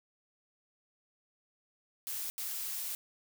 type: noise bursts at uneven times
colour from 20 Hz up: blue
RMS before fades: -38 dBFS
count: 2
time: 2.07-2.3 / 2.38-2.95 s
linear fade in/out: 0 ms
effects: none